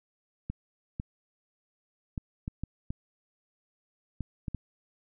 clicks, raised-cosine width 5 ms, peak -21 dBFS, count 9, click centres 0.5 / 0.999 / 2.178 / 2.479 / 2.636 / 2.905 / 4.207 / 4.482 / 4.547 s, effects none

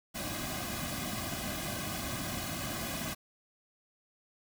pink noise with comb filter, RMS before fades -37 dBFS, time 0.14-3.15 s, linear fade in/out 20 ms, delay 2.2 ms, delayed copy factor -0.9, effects none

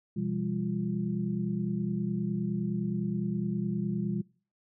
sine tone cluster, 125.5 / 170 / 199.7 / 348.3 Hz, B2 / F3 / G3 / F4, +28 / -46 / +32 / -5 cents, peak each -36 / -34 / -31 / -40 dBFS, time 0.16-4.22 s, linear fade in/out 10 ms, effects noise-tail reverb RT60 0.4 s tail -23 dB re dry

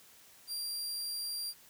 sawtooth tone, 4748 Hz, D8, 18 cents sharp, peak -33 dBFS, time 0.47-1.54 s, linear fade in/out 50 ms, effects white hiss -59 dBFS RMS until 1.69 s

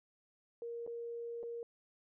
sine tone with dropouts, 468.7 Hz, A#4, 9 cents sharp, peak -40 dBFS, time 0.62-1.63 s, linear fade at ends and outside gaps 1 ms, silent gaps 0.865-0.875 / 1.43-1.435 s, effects none

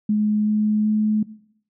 sine tone with pitch steps, 211.3 / 212.6 / 214 Hz, G#3 / G#3 / A3, +30 / +41 / -48 cents, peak -16 dBFS, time 0.09-1.23 s, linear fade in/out 5 ms, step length 380 ms, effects noise-tail reverb RT60 0.7 s tail -19 dB re dry

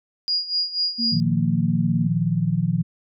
sine tone with tremolo, 4864 Hz, D#8, 40 cents flat, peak -18 dBFS, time 0.28-1.2 s, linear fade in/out 0 ms, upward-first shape sine, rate 4.1 Hz, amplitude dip 80%
sine tone with vibrato, 229.4 Hz, A#3, 28 cents flat, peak -24 dBFS, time 0.98-2.08 s, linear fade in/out 20 ms, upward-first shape square, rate 7.1 Hz, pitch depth 14 cents each way
sine chord, Bb suspended fourth, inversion none, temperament equal, 116.54 / 155.56 / 174.61 Hz, Bb2 / Eb3 / F3, 0 / 0 / 0 cents, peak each -26 / -22 / -22 dBFS, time 1.12-2.83 s, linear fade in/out 10 ms
effects none

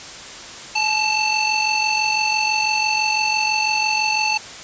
25% pulse ring-modulated tone, 1768 Hz, A6, 8 cents sharp, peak -10 dBFS, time 0.75-4.38 s, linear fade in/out 10 ms, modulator 907 Hz, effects white hiss -35 dBFS RMS until 4.63 s + resampled to 16000 Hz

